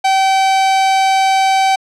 45% pulse tone, 770 Hz, G5, 31 cents flat, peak -10 dBFS, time 0.04-1.76 s, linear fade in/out 10 ms, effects low-pass 7000 Hz 12 dB/octave

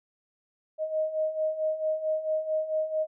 sine beating tone pair, 622.3 / 626.8 Hz, D#5 / D#5, 0 / +13 cents, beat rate 4.5 Hz, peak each -32 / -27 dBFS, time 0.78-3.07 s, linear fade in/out 50 ms, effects none

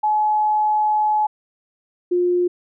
sine tone pair in turn, 851 / 355.2 Hz, G#5 / F4, +42 / +29 cents, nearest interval octave + minor third, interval 1513 cents, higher first, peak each -15 dBFS, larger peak neither, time 0.03-1.27 / 2.11-2.48 s, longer first, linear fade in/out 10 ms, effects none

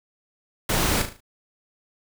pink noise with echo, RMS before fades -23 dBFS, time 0.69-1.02 s, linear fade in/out 5 ms, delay 37 ms, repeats 5, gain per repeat -7 dB, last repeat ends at 1.205 s, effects none

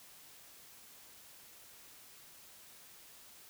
silence, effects white hiss -57 dBFS RMS until 3.49 s

